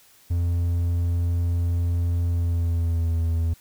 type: tone with pitch glide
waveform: triangle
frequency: 86.1 to 82.69 Hz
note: F2 to E2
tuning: -24 to +6 cents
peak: -18 dBFS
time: 0.3-3.54 s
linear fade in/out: 10 ms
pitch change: -70 cents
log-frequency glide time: 2.29-3.18 s
effects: white hiss -55 dBFS RMS until 3.6 s